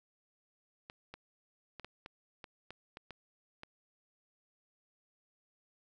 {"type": "clicks", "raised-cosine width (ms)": 0.3, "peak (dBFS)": -30, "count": 10, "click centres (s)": [0.899, 1.14, 1.797, 1.846, 2.061, 2.442, 2.706, 2.971, 3.107, 3.634], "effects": []}